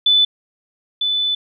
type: tone pair in turn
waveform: sine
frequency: 3497 / 3497 Hz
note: A7 / A7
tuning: -11 / -11 cents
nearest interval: unison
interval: 0 cents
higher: neither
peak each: -10 / -16 dBFS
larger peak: first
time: 0.06-0.25 / 1.01-1.35 s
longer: second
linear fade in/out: 5 ms
effects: none

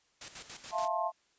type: noise with tremolo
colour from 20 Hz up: white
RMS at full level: -43 dBFS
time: 0.21-0.88 s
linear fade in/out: 5 ms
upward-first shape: square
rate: 7 Hz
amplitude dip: 65%
type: chord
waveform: sine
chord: F major seventh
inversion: third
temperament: equal with one note detuned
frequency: 659.3 / 698.5 / 880 / 1061.1 Hz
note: E5 / F5 / A5 / C6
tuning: 0 / 0 / 0 / +24 cents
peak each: -35 dBFS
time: 0.71-1.12 s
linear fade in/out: 50 ms
effects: white hiss -71 dBFS RMS until 1.38 s + resampled to 16000 Hz

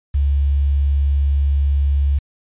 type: tone with quantisation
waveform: sine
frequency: 70.3 Hz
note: C#2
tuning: 25 cents sharp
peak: -13 dBFS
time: 0.14-2.19 s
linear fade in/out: 10 ms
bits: 7
effects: resampled to 8000 Hz

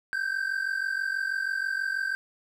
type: tone pair together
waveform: triangle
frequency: 1543.8 / 1590 Hz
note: G6 / G6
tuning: -27 / +24 cents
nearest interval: minor second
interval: 51 cents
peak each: -28 dBFS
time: 0.13-2.15 s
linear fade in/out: 0 ms
effects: none

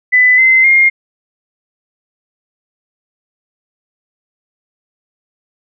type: tone with pitch steps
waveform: sine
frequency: 2000 / 2062 / 2126 Hz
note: B6 / C7 / C7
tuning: +21 / -26 / +27 cents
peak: -5 dBFS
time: 0.12-0.9 s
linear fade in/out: 20 ms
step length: 260 ms
effects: none

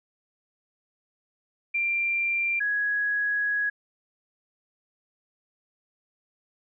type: tone pair in turn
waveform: sine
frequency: 2372 / 1667.6 Hz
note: D7 / G#6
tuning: +17 / +7 cents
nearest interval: tritone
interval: 610 cents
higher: first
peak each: -23 dBFS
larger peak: neither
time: 1.74-2.6 / 2.6-3.7 s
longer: second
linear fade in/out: 10 ms
effects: none

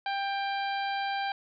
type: harmonic tone with a mistuned harmonic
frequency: 792 Hz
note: G5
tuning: 18 cents sharp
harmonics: 1 / 2 / 3 / 4 / 5 / 6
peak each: -30 / -36 / -40 / -42 / -44 / -46 dBFS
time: 0.06-1.32 s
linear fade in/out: 2 ms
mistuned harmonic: 6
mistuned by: -30 cents
effects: none

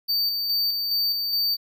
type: tone with tremolo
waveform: square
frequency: 4600 Hz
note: D8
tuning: 37 cents flat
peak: -21 dBFS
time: 0.08-1.57 s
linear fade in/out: 20 ms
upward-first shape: square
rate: 2.4 Hz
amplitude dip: 35%
effects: none

